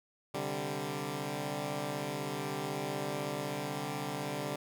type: chord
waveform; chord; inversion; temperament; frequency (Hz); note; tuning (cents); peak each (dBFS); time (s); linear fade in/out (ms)
10% pulse; C suspended second; none; equal; 130.81 / 146.83 / 196; C3 / D3 / G3; 0 / 0 / 0; -33 / -29 / -32; 0.34-4.56; 5
effects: none